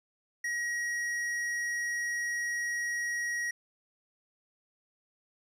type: tone with hard clipping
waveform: sine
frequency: 1900 Hz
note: A#6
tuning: 33 cents sharp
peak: -32 dBFS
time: 0.44-3.51 s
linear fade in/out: 5 ms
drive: 9 dB
effects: none